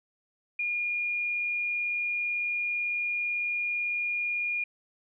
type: tone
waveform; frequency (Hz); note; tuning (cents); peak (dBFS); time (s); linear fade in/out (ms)
sine; 2426; D#7; -44; -27; 0.59-4.64; 5
effects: none